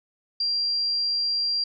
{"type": "tone", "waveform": "sine", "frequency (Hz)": 4749, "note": "D8", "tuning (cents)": 18, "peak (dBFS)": -22, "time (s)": [0.4, 1.64], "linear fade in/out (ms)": 5, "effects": []}